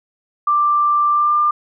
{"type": "tone with pitch glide", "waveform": "sine", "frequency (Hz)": [1180, 1195.8], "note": ["D6", "D6"], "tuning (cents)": [8, 31], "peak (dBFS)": -12, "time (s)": [0.47, 1.51], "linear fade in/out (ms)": 5, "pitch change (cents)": 23, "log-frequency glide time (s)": [1.11, 1.36], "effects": []}